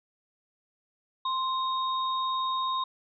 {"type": "tone pair together", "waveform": "sine", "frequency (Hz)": [1046.5, 3729], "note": ["C6", "A#7"], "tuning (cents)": [0, 0], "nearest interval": "octave + minor seventh", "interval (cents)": 2200, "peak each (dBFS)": [-27, -34], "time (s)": [1.25, 2.84], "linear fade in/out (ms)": 5, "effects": []}